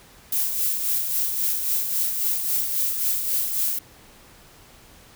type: noise with tremolo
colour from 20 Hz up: violet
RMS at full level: -22 dBFS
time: 0.32-3.79 s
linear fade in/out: 5 ms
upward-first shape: sine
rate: 3.7 Hz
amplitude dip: 45%
effects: pink hiss -50 dBFS RMS until 5.15 s